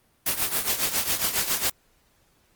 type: noise with tremolo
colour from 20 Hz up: white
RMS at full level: -22 dBFS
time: 0.26-1.7 s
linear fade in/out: 5 ms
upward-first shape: triangle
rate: 7.3 Hz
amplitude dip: 80%
effects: pink hiss -64 dBFS RMS until 2.55 s + Opus 32 kbps